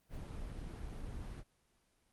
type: noise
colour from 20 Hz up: brown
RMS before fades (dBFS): -44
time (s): 0.09-1.44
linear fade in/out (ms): 50
effects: pink hiss -75 dBFS RMS until 2.12 s + Opus 24 kbps